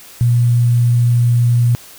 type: tone with sample-and-hold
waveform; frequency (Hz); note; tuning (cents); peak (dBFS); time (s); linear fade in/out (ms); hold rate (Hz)
sine; 120; B2; -49; -9; 0.21-1.75; 0; 8820
effects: white hiss -39 dBFS RMS until 1.98 s